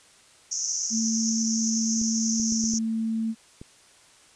pink band-pass noise, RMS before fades -29 dBFS, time 0.51-2.79 s, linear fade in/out 10 ms, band 5600 to 6600 Hz, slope 96 dB/octave
sine tone, 223.7 Hz, A3, 29 cents sharp, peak -24 dBFS, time 0.9-3.35 s, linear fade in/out 50 ms
clicks, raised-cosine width 3 ms, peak -27 dBFS, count 6, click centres 2.015 / 2.399 / 2.523 / 2.64 / 2.737 / 3.615 s
effects white hiss -55 dBFS RMS until 4.35 s + resampled to 22050 Hz

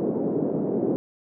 white band-pass noise, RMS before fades -25 dBFS, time 0-0.96 s, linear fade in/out 0 ms, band 170 to 450 Hz, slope 24 dB/octave, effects none

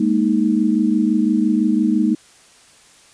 sine chord, Ab suspended second, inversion none, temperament just, 207.7 / 233.6 / 311.5 Hz, Ab3 / Bb3 / Eb4, 0 / +4 / +2 cents, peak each -18 dBFS, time 0-2.15 s, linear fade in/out 5 ms, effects white hiss -49 dBFS RMS until 3.13 s + resampled to 22050 Hz

